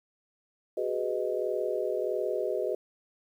sine chord, G# minor seventh, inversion third, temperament just, 373.8 / 415.3 / 498.4 / 623 Hz, F#4 / G#4 / B4 / D#5, +18 / 0 / +16 / +2 cents, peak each -33 dBFS, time 0.77-2.75 s, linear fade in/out 5 ms, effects 10-bit

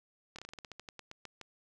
slowing click train, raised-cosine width 0.2 ms, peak -28 dBFS, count 15, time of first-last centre 0.36-1.413 s, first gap 26 ms, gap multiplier 1.15, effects none

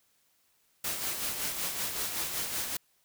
white noise with tremolo, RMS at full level -32 dBFS, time 0.84-2.77 s, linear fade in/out 5 ms, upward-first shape sine, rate 5.3 Hz, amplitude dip 45%, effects white hiss -70 dBFS RMS until 3.04 s

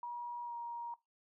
sine tone with pitch glide, 958 to 943.7 Hz, A#5 to A#5, +47 to +21 cents, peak -39 dBFS, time 0.03-0.94 s, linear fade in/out 2 ms, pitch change -26 cents, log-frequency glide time 0.44-0.54 s, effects noise-tail reverb RT60 0.2 s tail -20 dB re dry

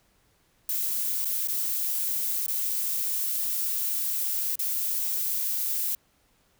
violet noise with dropouts, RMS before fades -28 dBFS, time 0.69-5.95 s, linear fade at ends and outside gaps 2 ms, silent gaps 1.247-1.254 / 1.474-1.483 / 2.464-2.481 / 4.556-4.591 s, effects pink hiss -66 dBFS RMS until 6.59 s

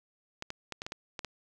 clicks, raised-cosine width 0.2 ms, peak -20 dBFS, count 8, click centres 0.424 / 0.504 / 0.723 / 0.819 / 0.865 / 0.921 / 1.192 / 1.247 s, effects none

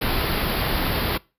pink band-stop noise, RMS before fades -23 dBFS, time 0.01-1.18 s, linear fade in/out 10 ms, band 5000 to 11000 Hz, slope 96 dB/octave, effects noise-tail reverb RT60 0.3 s tail -23 dB re dry + resampled to 32000 Hz

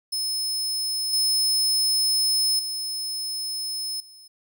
sawtooth tone with level steps, 5200 Hz, E8, 24 cents flat, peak -22 / -17 / -25 / -43 dBFS, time 0.12-4.28 s, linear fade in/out 10 ms, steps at 1.13 / 2.59 / 4 s, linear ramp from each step 2 ms, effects none

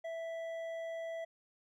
sine tone with hard clipping, 659.3 Hz, E5, in tune, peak -40 dBFS, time 0.04-1.25 s, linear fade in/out 10 ms, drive 7 dB, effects none

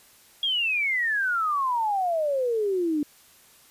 sine exponential sweep, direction down, 3322 to 288.5 Hz, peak -22 dBFS, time 0.43-3.03 s, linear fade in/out 2 ms, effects white hiss -55 dBFS RMS until 3.7 s + resampled to 32000 Hz

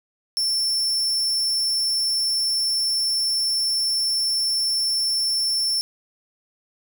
40% pulse tone, 5390 Hz, E8, 38 cents sharp, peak -19 dBFS, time 0.37-5.81 s, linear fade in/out 0 ms, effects 10-bit

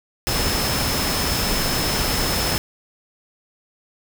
sine tone in noise, 5230 Hz, E8, 15 cents flat, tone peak -27 dBFS, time 0.27-2.58 s, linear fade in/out 0 ms, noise pink, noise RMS -22 dBFS, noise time 0.27-2.58 s, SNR -8 dB, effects none

